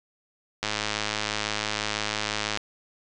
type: click train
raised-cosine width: 0.2 ms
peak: -9 dBFS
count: 207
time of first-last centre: 0.63-2.573 s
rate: 106 Hz
effects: resampled to 22050 Hz